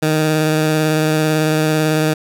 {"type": "tone with vibrato", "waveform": "15% pulse", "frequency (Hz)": 155.4, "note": "D#3", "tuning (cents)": -2, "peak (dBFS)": -7, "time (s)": [0.02, 2.14], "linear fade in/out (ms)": 10, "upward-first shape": "sine", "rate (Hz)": 18, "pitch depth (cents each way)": 16, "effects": []}